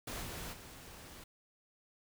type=noise with level steps; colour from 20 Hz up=pink; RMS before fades=-42 / -44 / -52 dBFS; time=0.07-1.24 s; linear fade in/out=5 ms; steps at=0.22 / 0.52 s; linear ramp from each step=20 ms; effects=none